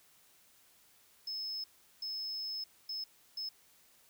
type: tone bursts at uneven times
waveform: sine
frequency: 5200 Hz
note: E8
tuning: 24 cents flat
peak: -34 dBFS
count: 4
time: 1.27-1.64 / 2.02-2.64 / 2.89-3.04 / 3.37-3.49 s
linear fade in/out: 5 ms
effects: tanh soft clip ceiling -36 dBFS + white hiss -65 dBFS RMS until 4.09 s